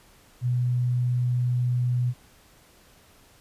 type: tone with vibrato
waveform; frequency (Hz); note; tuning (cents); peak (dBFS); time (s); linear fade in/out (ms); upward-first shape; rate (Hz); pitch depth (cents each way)
sine; 123.47; B2; 0; -21; 0.41-2.14; 50; sine; 20; 9
effects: pink hiss -56 dBFS RMS until 3.4 s + resampled to 32000 Hz